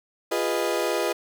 35% pulse chord, F half-diminished seventh, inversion none, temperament equal with one note detuned, 349.2 / 411.7 / 493.9 / 622.3 Hz, F4 / Ab4 / Cb5 / Eb5, 0 / -15 / 0 / 0 cents, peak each -27 dBFS, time 0.31-1.13 s, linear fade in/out 10 ms, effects none

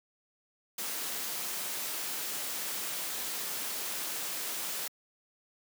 white noise, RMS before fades -36 dBFS, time 0.78-4.88 s, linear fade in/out 5 ms, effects high-pass 200 Hz 12 dB/octave

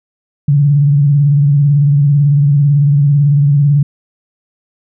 sine tone with vibrato, 143.5 Hz, D3, 40 cents flat, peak -6 dBFS, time 0.48-3.83 s, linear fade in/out 5 ms, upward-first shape sine, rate 18 Hz, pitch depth 69 cents each way, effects none

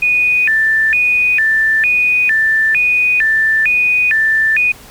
sine tone with vibrato, 2093 Hz, C7, in tune, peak -9 dBFS, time 0.02-4.72 s, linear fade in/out 5 ms, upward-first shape square, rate 1.1 Hz, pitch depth 290 cents each way, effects pink hiss -38 dBFS RMS until 4.9 s + MP3 96 kbps

